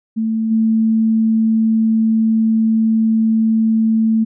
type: tone with level steps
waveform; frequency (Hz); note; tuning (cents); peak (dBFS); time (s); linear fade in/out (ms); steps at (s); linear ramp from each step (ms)
sine; 222.3; A3; +18; -15 / -11; 0.16-4.25; 20; 0.5; 20
effects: none